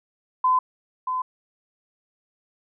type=tone pair in turn; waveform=sine; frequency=1019 / 1019 Hz; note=C6 / C6; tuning=-46 / -46 cents; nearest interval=unison; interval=0 cents; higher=neither; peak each=-16 / -23 dBFS; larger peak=first; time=0.44-0.59 / 1.07-1.22 s; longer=neither; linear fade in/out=5 ms; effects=none